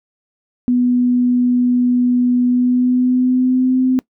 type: tone with pitch glide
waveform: sine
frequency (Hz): 246.7 to 257.3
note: B3 to C4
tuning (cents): -2 to -29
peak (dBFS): -11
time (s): 0.68-3.99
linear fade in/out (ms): 0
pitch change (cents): +73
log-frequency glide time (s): 2.45-3.8
effects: noise-tail reverb RT60 0.1 s tail -22 dB re dry